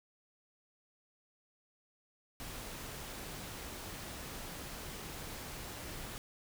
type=noise; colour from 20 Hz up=pink; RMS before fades=-45 dBFS; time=2.4-6.18 s; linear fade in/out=0 ms; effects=none